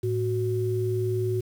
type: tone pair together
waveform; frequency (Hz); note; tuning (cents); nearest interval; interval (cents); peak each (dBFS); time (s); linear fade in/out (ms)
sine; 110 / 370; A2 / F#4; 0 / 0; octave + major sixth; 2100; -26; 0.03-1.41; 10
effects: 8-bit